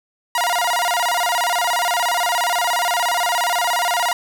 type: tone with vibrato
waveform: sawtooth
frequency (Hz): 821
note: G#5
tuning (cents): -20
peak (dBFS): -13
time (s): 0.35-4.13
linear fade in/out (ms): 2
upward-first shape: square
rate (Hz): 17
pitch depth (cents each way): 270
effects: none